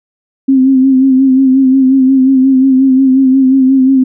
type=tone with vibrato; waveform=sine; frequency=264.1 Hz; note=C4; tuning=16 cents sharp; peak=-4 dBFS; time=0.48-4.04 s; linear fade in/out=10 ms; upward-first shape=sine; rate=5.6 Hz; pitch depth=42 cents each way; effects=none